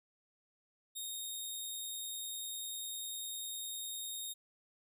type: tone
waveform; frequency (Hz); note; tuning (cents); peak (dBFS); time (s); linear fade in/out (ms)
15% pulse; 3710; A#7; -9; -33; 0.95-4.34; 20
effects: none